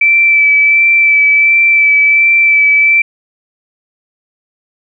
sine tone with vibrato, 2321 Hz, D7, 21 cents flat, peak -5 dBFS, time 0.01-3.02 s, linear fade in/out 5 ms, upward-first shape sine, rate 1.4 Hz, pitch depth 18 cents each way, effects none

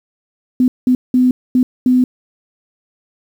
sine tone bursts at uneven times, 252.3 Hz, B3, 37 cents sharp, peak -8 dBFS, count 5, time 0.6-0.68 / 0.87-0.95 / 1.14-1.31 / 1.55-1.63 / 1.86-2.04 s, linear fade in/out 2 ms, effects 7-bit

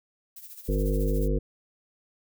violet noise with tremolo, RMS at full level -42 dBFS, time 0.36-1.28 s, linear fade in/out 5 ms, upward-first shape sine, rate 14 Hz, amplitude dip 65%
harmonic tone, 50.4 Hz, G1, 49 cents sharp, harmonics 1 / 3 / 5 / 7 / 9 / 10, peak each -24 / -31 / -33 / -34 / -32 / -36 dBFS, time 0.68-1.39 s, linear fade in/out 10 ms
effects none

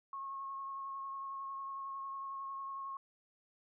sine tone with vibrato, 1089 Hz, C#6, 31 cents flat, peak -40 dBFS, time 0.13-2.97 s, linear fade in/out 2 ms, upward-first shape triangle, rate 11 Hz, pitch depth 18 cents each way, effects none

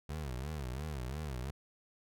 25% pulse tone with vibrato, 69.3 Hz, C#2, in tune, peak -34 dBFS, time 0.09-1.51 s, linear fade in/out 5 ms, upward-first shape sine, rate 2.9 Hz, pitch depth 220 cents each way, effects none

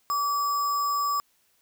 sine tone with sample-and-hold, 1152 Hz, D6, 34 cents flat, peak -23 dBFS, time 0.1-1.2 s, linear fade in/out 0 ms, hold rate 6300 Hz, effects white hiss -67 dBFS RMS until 1.61 s

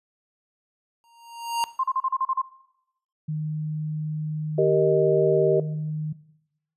square tone with exponential growth, 932.3 Hz, A#5, in tune, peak -20 dBFS, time 1.04-1.64 s, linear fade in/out 0 ms, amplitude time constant 130 ms
sine tone bursts, 1052 Hz, C6, 9 cents sharp, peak -20 dBFS, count 8, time 1.79-2.417 s, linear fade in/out 5 ms, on 46 ms, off 37 ms
sine tone, 153.9 Hz, D#3, 19 cents flat, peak -25 dBFS, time 3.28-6.13 s, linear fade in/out 10 ms
sine chord, Eb major, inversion first, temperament just, 388.9 / 466.7 / 622.3 Hz, G4 / Bb4 / Eb5, -14 / +2 / 0 cents, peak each -20 / -22 / -23 dBFS, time 4.58-5.6 s, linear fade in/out 5 ms
effects noise-tail reverb RT60 0.8 s tail -18 dB re dry + resampled to 32000 Hz

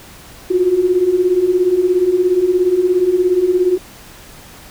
sine beating tone pair, 349.3 / 366.3 Hz, F4 / F#4, 0 / -17 cents, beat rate 17 Hz, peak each -17 / -12 dBFS, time 0.5-3.78 s, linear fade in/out 10 ms, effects pink hiss -39 dBFS RMS until 4.7 s

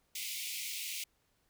pink high-pass noise, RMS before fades -40 dBFS, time 0.15-1.04 s, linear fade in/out 5 ms, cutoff 2100 Hz, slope 96 dB/octave, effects pink hiss -75 dBFS RMS until 1.49 s

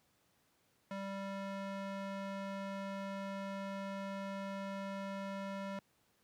square tone with band-pass filter, 196 Hz, G3, in tune, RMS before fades -42 dBFS, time 0.91-5.79 s, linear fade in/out 0 ms, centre 880 Hz, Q 0.51, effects pink hiss -74 dBFS RMS until 6.23 s + high-pass 100 Hz 12 dB/octave

